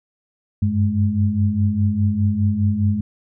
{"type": "tone cluster", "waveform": "sine", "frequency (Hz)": [95.8, 100.7, 210.4], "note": ["G2", "G2", "G#3"], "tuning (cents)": [-39, 47, 23], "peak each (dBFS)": -20, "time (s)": [0.62, 3.01], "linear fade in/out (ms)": 5, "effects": []}